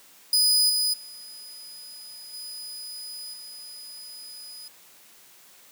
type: tone with level steps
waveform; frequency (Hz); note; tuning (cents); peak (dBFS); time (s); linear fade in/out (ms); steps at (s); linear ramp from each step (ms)
sawtooth; 4978; D#8; 0; -15 / -19 / -38 / -33 / -37; 0.33-4.68; 2; 0.69 / 0.93 / 2.33 / 3.33; 10
effects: white hiss -53 dBFS RMS until 5.71 s + high-pass 150 Hz 12 dB/octave